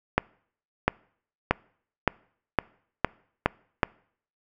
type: accelerating click train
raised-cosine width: 0.5 ms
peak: -4 dBFS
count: 8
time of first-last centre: 0.18-3.832 s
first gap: 700 ms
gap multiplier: 0.9
effects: noise-tail reverb RT60 0.6 s tail -25 dB re dry